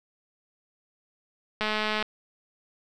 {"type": "click train", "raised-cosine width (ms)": 0.3, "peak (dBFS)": -12, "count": 90, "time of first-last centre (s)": [1.61, 2.026], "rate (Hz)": 214, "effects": []}